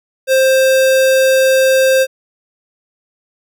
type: tone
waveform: square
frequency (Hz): 527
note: C5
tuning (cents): +12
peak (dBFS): -9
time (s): 0.27-2.07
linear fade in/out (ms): 50
effects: none